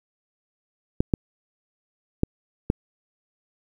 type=clicks; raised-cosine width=3 ms; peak=-6 dBFS; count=4; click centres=1.005 / 1.138 / 2.234 / 2.701 s; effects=8-bit